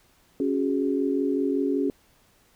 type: chord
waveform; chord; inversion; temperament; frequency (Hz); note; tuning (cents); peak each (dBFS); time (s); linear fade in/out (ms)
sine; C# suspended fourth; none; equal; 277.2 / 370 / 415.3; C#4 / F#4 / G#4; 0 / 0 / 0; -24 / -28 / -28; 0.4-1.9; 2
effects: pink hiss -61 dBFS RMS until 2.55 s